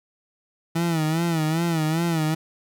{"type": "tone with vibrato", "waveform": "30% pulse", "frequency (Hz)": 162.6, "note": "E3", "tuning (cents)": -23, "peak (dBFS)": -18, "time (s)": [0.75, 2.35], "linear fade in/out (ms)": 10, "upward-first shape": "sine", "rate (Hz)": 2.5, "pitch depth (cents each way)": 91, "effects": []}